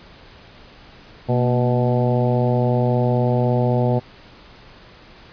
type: harmonic tone with a mistuned harmonic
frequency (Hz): 123.7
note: B2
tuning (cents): +3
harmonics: 1 / 2 / 3 / 4 / 5 / 6 / 7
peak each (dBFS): -18 / -23 / -26 / -24 / -25 / -29 / -30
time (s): 1.28-4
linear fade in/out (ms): 20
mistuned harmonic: 2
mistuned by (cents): -64
effects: pink hiss -45 dBFS RMS until 5.32 s + resampled to 11025 Hz